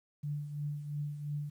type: tone with tremolo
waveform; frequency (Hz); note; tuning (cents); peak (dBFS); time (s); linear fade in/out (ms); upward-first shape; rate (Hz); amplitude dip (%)
sine; 146.83; D3; 0; -32; 0.23-1.5; 10; triangle; 2.9; 65
effects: 11-bit